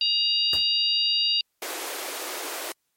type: harmonic tone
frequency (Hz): 946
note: A#5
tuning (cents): +25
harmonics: 3 / 4 / 5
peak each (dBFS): -24 / -26 / -24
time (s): 0.01-1.41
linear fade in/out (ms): 2
type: noise with exponential decay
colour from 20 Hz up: pink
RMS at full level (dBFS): -30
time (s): 0.53-0.68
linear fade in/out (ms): 2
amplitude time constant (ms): 31
type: high-pass noise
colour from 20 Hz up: pink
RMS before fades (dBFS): -33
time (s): 1.62-2.72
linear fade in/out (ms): 2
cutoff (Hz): 320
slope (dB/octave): 48
effects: white hiss -75 dBFS RMS until 2.96 s + MP3 64 kbps